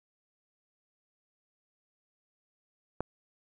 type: click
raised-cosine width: 1 ms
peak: -17 dBFS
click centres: 3.006 s
effects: none